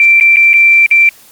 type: tone with dropouts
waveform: sine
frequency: 2349 Hz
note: D7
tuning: in tune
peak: -3 dBFS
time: 0-1.09 s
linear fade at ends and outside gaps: 1 ms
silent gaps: 0.2-0.209 / 0.36-0.368 / 0.533-0.539 / 0.862-0.911 s
effects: white hiss -40 dBFS RMS until 1.31 s + Opus 24 kbps